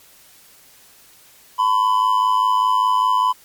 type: tone with amplitude modulation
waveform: triangle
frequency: 1008 Hz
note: B5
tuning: 35 cents sharp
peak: -9 dBFS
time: 1.58-3.33 s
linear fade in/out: 20 ms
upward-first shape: sine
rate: 105 Hz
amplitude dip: 65%
effects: white hiss -49 dBFS RMS until 3.44 s + MP3 96 kbps